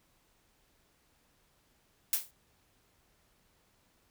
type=noise with exponential decay; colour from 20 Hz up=blue; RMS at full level=-25 dBFS; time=2.13-2.31 s; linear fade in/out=2 ms; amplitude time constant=38 ms; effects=pink hiss -70 dBFS RMS until 4.1 s